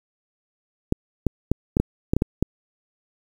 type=clicks; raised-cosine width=3 ms; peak=-5 dBFS; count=9; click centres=0.924 / 1.267 / 1.516 / 1.769 / 1.8 / 2.135 / 2.166 / 2.221 / 2.426 s; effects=7-bit